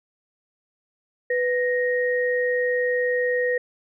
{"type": "tone pair together", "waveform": "sine", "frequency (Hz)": [495.4, 1868], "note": ["B4", "A#6"], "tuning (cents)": [5, 3], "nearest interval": "octave + major seventh", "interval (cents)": 2298, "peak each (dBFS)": [-21, -25], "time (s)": [1.3, 3.58], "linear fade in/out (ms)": 5, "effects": []}